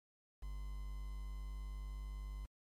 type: tone with quantisation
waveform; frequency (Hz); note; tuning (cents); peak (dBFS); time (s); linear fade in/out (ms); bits
triangle; 49.88; G1; +31; -40; 0.42-2.46; 10; 10
effects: MP3 64 kbps